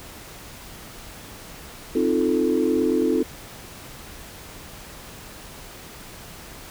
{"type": "chord", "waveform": "sine", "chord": "F dominant seventh", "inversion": "second", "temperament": "equal", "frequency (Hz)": [261.6, 311.1, 349.2, 440], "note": ["C4", "Eb4", "F4", "A4"], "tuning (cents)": [0, 0, 0, 0], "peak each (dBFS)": -23, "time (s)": [1.95, 3.23], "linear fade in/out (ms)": 5, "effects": ["tanh soft clip ceiling -9 dBFS", "pink hiss -41 dBFS RMS until 6.7 s"]}